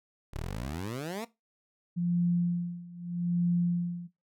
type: exponential sweep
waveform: 15% pulse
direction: up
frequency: 32.69 to 240 Hz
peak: -28 dBFS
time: 0.33-1.25 s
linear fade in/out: 10 ms
type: tone with tremolo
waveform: sine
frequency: 174.1 Hz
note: F3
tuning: 5 cents flat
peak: -23 dBFS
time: 1.96-4.08 s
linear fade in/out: 20 ms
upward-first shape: sine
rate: 0.8 Hz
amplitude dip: 90%
effects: noise-tail reverb RT60 0.2 s tail -18 dB re dry